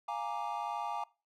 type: chord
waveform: triangle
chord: Bb dominant seventh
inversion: second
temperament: equal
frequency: 698.5 / 830.6 / 932.3 / 1174.7 Hz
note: F5 / Ab5 / Bb5 / D6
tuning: 0 / 0 / 0 / 0 cents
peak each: -40 / -36 / -38 / -40 dBFS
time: 0.08-1.04 s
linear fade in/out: 5 ms
effects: noise-tail reverb RT60 0.3 s tail -21 dB re dry